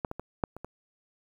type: clicks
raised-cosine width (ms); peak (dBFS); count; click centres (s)
1; -15 / -21 / -22 / -12 / -27 / -24; 6; 0.048 / 0.114 / 0.196 / 0.438 / 0.566 / 0.646
effects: 9-bit